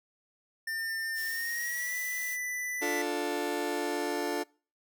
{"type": "tone with pitch glide", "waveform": "square", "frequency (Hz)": [1801, 1986.8], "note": ["A6", "B6"], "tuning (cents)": [40, 10], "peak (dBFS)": -33, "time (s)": [0.67, 3.02], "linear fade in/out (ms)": 5, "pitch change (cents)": 170, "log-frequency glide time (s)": [1.24, 1.99]}
{"type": "noise", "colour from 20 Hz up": "blue", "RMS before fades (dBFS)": -42, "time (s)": [1.14, 2.38], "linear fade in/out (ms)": 50}
{"type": "chord", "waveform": "30% pulse", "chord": "D minor", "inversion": "none", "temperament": "just", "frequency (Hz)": [293.7, 352.4, 440.5], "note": ["D4", "F4", "A4"], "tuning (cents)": [0, 16, 2], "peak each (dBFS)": -32, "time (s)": [2.81, 4.44], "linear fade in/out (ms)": 20}
{"effects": ["noise-tail reverb RT60 0.4 s tail -25 dB re dry"]}